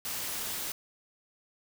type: noise with amplitude modulation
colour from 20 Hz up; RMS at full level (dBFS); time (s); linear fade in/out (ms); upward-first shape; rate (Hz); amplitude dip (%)
white; -33; 0.05-0.72; 2; sine; 233; 55
effects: none